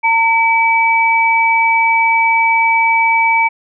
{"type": "tone pair together", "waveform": "sine", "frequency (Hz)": [908, 2295], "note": ["A#5", "D7"], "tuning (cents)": [-46, -40], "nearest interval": "octave + major third", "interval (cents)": 1606, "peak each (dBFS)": -12, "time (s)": [0.03, 3.49], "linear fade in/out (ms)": 20, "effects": []}